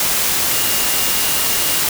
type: tone in noise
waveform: sine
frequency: 2833 Hz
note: F7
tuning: 24 cents sharp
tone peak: -28 dBFS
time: 0.51-1.8 s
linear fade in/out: 2 ms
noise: white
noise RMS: -17 dBFS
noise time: 0-1.89 s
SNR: -14 dB
effects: none